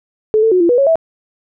sine tone with pitch steps, 432.6 / 446.9 / 365.4 / 341.2 / 487.3 / 552 / 653 Hz, A4 / A4 / F#4 / F4 / B4 / C#5 / E5, -29 / +27 / -22 / -40 / -23 / -7 / -17 cents, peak -8 dBFS, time 0.34-0.956 s, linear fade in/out 0 ms, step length 88 ms, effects none

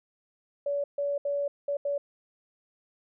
sine tone bursts at uneven times, 570 Hz, C#5, 48 cents sharp, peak -26 dBFS, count 5, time 0.66-0.84 / 0.98-1.18 / 1.25-1.48 / 1.68-1.77 / 1.85-1.98 s, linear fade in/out 5 ms, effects none

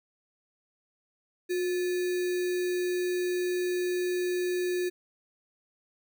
sine tone with sample-and-hold, 359.8 Hz, F#4, 48 cents flat, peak -26 dBFS, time 1.49-4.9 s, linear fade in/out 20 ms, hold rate 2100 Hz, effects none

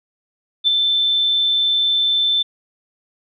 sine tone with ADSR envelope, 3538 Hz, A7, 9 cents sharp, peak -10 dBFS, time 0.64-2.43 s, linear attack 34 ms, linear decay 15 ms, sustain -4 dB, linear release 13 ms, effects none

